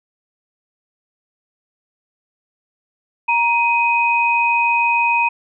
sine tone pair together, 940 / 2507 Hz, A#5 / D#7, +14 / +12 cents, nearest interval octave + perfect fourth, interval 1698 cents, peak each -16 dBFS, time 3.28-5.29 s, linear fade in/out 10 ms, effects none

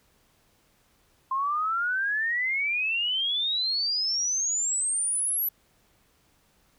sine exponential sweep, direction up, 1046 to 12000 Hz, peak -24 dBFS, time 1.31-5.49 s, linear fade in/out 5 ms, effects pink hiss -65 dBFS RMS until 6.78 s

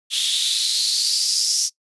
white noise with high-pass filter sweep, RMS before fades -20 dBFS, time 0.1-1.7 s, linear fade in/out 50 ms, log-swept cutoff 3300 to 5600 Hz, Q 6.6, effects noise-tail reverb RT60 0.1 s tail -21 dB re dry + resampled to 24000 Hz

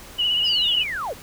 sine tone with vibrato, 2915 Hz, F#7, 26 cents flat, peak -18 dBFS, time 0.18-0.84 s, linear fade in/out 20 ms, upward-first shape sine, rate 16 Hz, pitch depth 43 cents each way
sine linear sweep, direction down, 5190 to 370 Hz, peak -25 dBFS, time 0.44-1.14 s, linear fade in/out 20 ms
effects pink hiss -42 dBFS RMS until 1.22 s

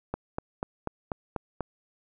click train, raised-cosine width 1 ms, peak -16 dBFS, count 7, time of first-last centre 0.14-1.607 s, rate 4.09 Hz, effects none

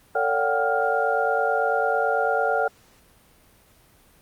sine tone cluster, 451.9 / 569 / 726 / 775 / 1404 Hz, A4 / C#5 / F#5 / G5 / F6, +46 / +45 / -33 / -20 / +9 cents, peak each -26 dBFS, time 0.15-2.68 s, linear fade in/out 5 ms, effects pink hiss -56 dBFS RMS until 4.21 s + Opus 32 kbps

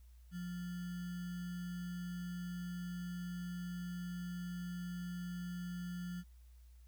sine tone with sample-and-hold, 177.5 Hz, F3, 28 cents sharp, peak -40 dBFS, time 0.31-6.24 s, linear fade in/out 50 ms, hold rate 1575 Hz, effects added 60 Hz sine -56 dBFS peak until 6.87 s + white hiss -75 dBFS RMS until 6.87 s

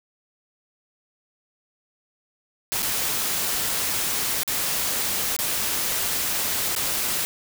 white noise with dropouts, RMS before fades -25 dBFS, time 2.72-7.25 s, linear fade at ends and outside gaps 0 ms, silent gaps 2.822-2.828 / 4.433-4.477 / 5.365-5.389 / 6.751-6.763 s, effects none

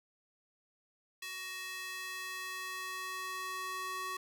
square tone with high-pass filter sweep, 373.4 Hz, F#4, 16 cents sharp, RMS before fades -41 dBFS, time 1.22-4.17 s, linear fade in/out 5 ms, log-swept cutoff 2300 to 1000 Hz, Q 1.4, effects none

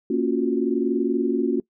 sine chord, Gb major seventh, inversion first, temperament equal, 233.1 / 277.2 / 349.2 / 370 Hz, Bb3 / Db4 / F4 / Gb4, 0 / 0 / 0 / 0 cents, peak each -25 / -24 / -25 / -25 dBFS, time 0.1-1.6 s, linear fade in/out 5 ms, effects noise-tail reverb RT60 0.1 s tail -22 dB re dry

